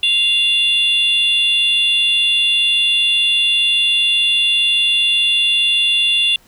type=tone pair together; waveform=sine; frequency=2786 / 3461 Hz; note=F7 / A7; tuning=-5 / -29 cents; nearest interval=major third; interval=376 cents; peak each=-13 dBFS; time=0.03-6.36 s; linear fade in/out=2 ms; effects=tanh soft clip ceiling -8 dBFS + pink hiss -51 dBFS RMS until 6.47 s